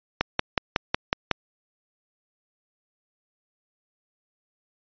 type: click train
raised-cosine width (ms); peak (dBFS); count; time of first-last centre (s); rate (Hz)
0.3; -4; 7; 0.21-1.313; 5.44
effects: resampled to 11025 Hz